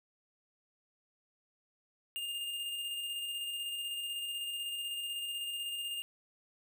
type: tone with tremolo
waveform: square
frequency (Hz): 2818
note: F7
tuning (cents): +15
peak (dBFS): -36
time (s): 2.16-6.02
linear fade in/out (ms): 0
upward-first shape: square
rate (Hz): 16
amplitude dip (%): 25
effects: none